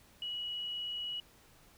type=tone; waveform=sine; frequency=2921 Hz; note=F#7; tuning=23 cents flat; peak=-36 dBFS; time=0.22-1.2 s; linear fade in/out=2 ms; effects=pink hiss -62 dBFS RMS until 1.77 s